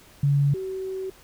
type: tone pair in turn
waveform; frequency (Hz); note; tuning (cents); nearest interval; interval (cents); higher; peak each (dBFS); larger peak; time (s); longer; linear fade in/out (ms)
sine; 141.8 / 379.3; C#3 / F#4; +40 / +43; octave + perfect fourth; 1703; second; -17 / -28; first; 0.23-0.54 / 0.54-1.1; second; 5
effects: pink hiss -52 dBFS RMS until 1.23 s